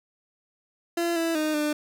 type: tone with pitch steps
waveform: 30% pulse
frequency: 340.6 / 330.8 / 308.3 / 299.3 Hz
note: F4 / E4 / D#4 / D4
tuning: -43 / +6 / -16 / +33 cents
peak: -21 dBFS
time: 0.97-1.73 s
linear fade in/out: 5 ms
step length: 190 ms
effects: none